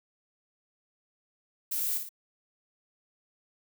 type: noise with echo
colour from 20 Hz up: violet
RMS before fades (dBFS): -31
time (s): 1.71-1.98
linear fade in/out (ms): 10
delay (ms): 56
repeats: 2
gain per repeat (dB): -6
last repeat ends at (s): 2.092
effects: none